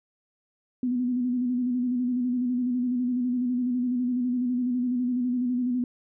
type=tone with vibrato; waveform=sine; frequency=247.9 Hz; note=B3; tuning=7 cents sharp; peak=-23 dBFS; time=0.83-5.84 s; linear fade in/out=2 ms; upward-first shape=square; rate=12 Hz; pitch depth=36 cents each way; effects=none